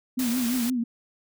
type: tone with vibrato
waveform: sine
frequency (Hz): 244.3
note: B3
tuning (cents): -19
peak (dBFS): -23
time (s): 0.17-0.84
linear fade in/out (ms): 10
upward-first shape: triangle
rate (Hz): 5.9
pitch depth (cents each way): 120
type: noise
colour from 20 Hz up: white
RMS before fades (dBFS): -33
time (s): 0.19-0.7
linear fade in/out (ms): 2
effects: none